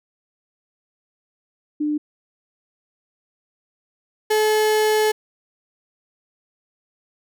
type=tone pair in turn; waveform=sine / 35% pulse; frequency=299.1 / 429.8 Hz; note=D4 / A4; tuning=+32 / -41 cents; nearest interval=tritone; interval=627 cents; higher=second; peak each=-19 / -14 dBFS; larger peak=second; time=1.8-1.98 / 4.3-5.12 s; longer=second; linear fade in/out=10 ms; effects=none